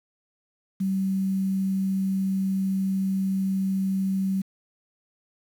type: tone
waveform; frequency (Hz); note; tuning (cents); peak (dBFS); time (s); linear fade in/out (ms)
sine; 191.9; G3; -37; -22; 0.8-4.42; 10
effects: 8-bit